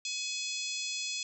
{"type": "harmonic tone with a mistuned harmonic", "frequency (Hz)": 848, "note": "G#5", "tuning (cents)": 36, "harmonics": [3, 4, 5, 6, 7, 8, 9], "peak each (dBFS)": [-39, -40, -41, -42, -42, -43, -44], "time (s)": [0.05, 1.23], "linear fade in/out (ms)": 2, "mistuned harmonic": 6, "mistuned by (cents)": -28, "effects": []}